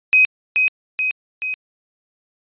sine tone with echo, 2520 Hz, D#7, 21 cents sharp, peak -9 dBFS, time 0.13-0.25 s, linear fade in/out 0 ms, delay 430 ms, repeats 3, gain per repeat -4 dB, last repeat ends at 1.54 s, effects resampled to 8000 Hz

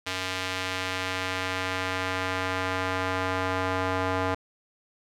square tone with band-pass filter sweep, 93 Hz, F#2, 9 cents sharp, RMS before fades -29 dBFS, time 0.06-4.35 s, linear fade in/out 10 ms, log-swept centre 3100 to 1000 Hz, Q 0.84, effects none

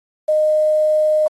sine tone with quantisation, 615 Hz, D#5, 20 cents flat, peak -12 dBFS, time 0.28-1.28 s, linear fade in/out 10 ms, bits 7, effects AAC 32 kbps

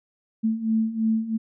sine beating tone pair, 220 / 223 Hz, A3 / A3, 0 / +23 cents, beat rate 3 Hz, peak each -26 / -22 dBFS, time 0.43-1.38 s, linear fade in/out 20 ms, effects none

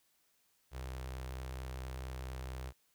sawtooth tone with notch filter, 64.4 Hz, C2, 27 cents flat, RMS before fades -43 dBFS, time 0.71-2.73 s, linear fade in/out 50 ms, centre 230 Hz, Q 1.1, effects white hiss -74 dBFS RMS until 2.94 s

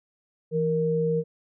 sine tone pair together, 164.83 / 466.2 Hz, E3 / A#4, 0 / 0 cents, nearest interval octave + tritone, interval 1800 cents, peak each -26 / -23 dBFS, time 0.51-1.24 s, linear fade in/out 50 ms, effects none

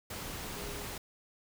sine tone in noise, 410.6 Hz, G#4, 20 cents flat, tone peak -47 dBFS, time 0.56-0.85 s, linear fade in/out 5 ms, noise pink, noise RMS -41 dBFS, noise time 0.1-0.98 s, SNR -9 dB, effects none

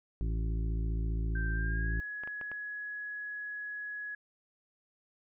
harmonic tone, 55 Hz, A1, in tune, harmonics 1 / 2 / 3 / 5 / 6 / 7, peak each -30 / -39 / -41 / -47 / -50 / -52 dBFS, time 0.21-2 s, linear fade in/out 0 ms
sine tone with pitch glide, 1568 to 1680.5 Hz, G6 to G#6, 0 to +20 cents, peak -37 dBFS, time 1.35-4.15 s, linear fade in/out 5 ms, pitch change +120 cents, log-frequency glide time 1.52-2 s
clicks, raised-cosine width 0.5 ms, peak -30 dBFS, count 4, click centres 2.236 / 2.275 / 2.413 / 2.516 s
effects none

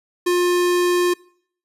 square tone, 354.7 Hz, F4, 27 cents sharp, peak -16 dBFS, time 0.26-1.14 s, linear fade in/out 10 ms, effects noise-tail reverb RT60 0.6 s tail -24 dB re dry + resampled to 32000 Hz

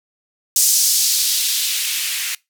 violet noise with band-pass filter sweep, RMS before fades -18 dBFS, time 0.56-2.35 s, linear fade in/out 2 ms, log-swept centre 6400 to 2100 Hz, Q 1.5, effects noise-tail reverb RT60 0.2 s tail -23 dB re dry

